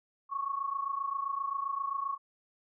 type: tone pair together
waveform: sine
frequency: 1098.4 / 1126 Hz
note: C#6 / C#6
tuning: -16 / +27 cents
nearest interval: unison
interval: 43 cents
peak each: -33 / -36 dBFS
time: 0.29-2.18 s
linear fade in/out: 50 ms
effects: none